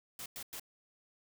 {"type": "noise bursts", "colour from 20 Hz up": "white", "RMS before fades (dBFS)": -44, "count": 3, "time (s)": [0.19, 0.597], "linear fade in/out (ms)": 2, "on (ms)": 69, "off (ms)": 100, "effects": []}